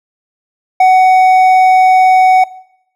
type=tone with hard clipping; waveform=sine; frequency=747 Hz; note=F#5; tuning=16 cents sharp; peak=-5 dBFS; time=0.8-2.44 s; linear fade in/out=5 ms; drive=5 dB; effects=noise-tail reverb RT60 0.7 s tail -20 dB re dry